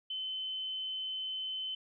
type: tone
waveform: sine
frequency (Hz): 3055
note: G7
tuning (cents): -45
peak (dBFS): -35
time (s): 0.1-1.75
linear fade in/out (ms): 5
effects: none